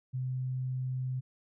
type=tone; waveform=sine; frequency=128.6 Hz; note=C3; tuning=30 cents flat; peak=-31 dBFS; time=0.13-1.21 s; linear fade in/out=20 ms; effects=none